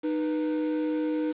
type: tone pair together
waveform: triangle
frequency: 307.8 / 489.1 Hz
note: D#4 / B4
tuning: -19 / -17 cents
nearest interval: minor sixth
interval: 802 cents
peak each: -24 / -30 dBFS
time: 0.03-1.33 s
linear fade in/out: 20 ms
effects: resampled to 8000 Hz + 8-bit